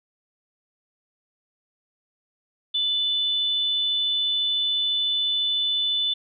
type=tone pair together; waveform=sine; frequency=2960 / 3506 Hz; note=F#7 / A7; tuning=0 / -7 cents; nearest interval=minor third; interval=293 cents; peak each=-32 / -21 dBFS; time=2.74-6.14 s; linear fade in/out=10 ms; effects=none